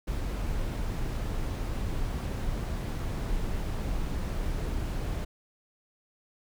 brown noise, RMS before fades -31 dBFS, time 0.07-5.25 s, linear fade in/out 10 ms, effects none

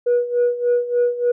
sine tone with tremolo, 484.7 Hz, B4, 32 cents flat, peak -11 dBFS, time 0.06-1.32 s, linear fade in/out 10 ms, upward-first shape sine, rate 3.4 Hz, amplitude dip 80%, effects tanh soft clip ceiling -11 dBFS

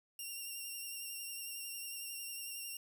5% pulse tone with vibrato, 2769 Hz, F7, 15 cents flat, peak -34 dBFS, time 0.19-2.77 s, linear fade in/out 2 ms, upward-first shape sine, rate 11 Hz, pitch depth 25 cents each way, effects none

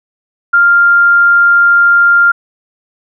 sine tone, 1396.9 Hz, F6, in tune, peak -4 dBFS, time 0.53-2.32 s, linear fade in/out 10 ms, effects none

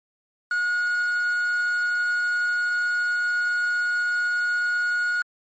triangle tone with quantisation, 1446 Hz, F#6, 40 cents flat, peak -19 dBFS, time 0.51-5.22 s, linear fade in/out 2 ms, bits 7, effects MP3 32 kbps

